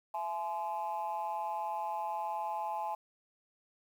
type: tone with amplitude modulation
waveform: sine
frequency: 851 Hz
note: G#5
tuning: 42 cents sharp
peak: -28 dBFS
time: 0.14-2.95 s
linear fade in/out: 5 ms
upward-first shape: sine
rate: 181 Hz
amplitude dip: 100%
effects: tanh soft clip ceiling -27 dBFS + 10-bit